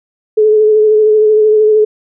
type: tone with vibrato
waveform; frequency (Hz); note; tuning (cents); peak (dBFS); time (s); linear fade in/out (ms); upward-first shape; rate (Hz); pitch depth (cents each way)
sine; 429; A4; -44; -5; 0.37-1.85; 10; sine; 13; 24
effects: none